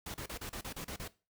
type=noise bursts; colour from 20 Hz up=pink; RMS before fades=-42 dBFS; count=9; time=0.06-1.079 s; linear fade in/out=5 ms; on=83 ms; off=34 ms; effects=noise-tail reverb RT60 0.3 s tail -18 dB re dry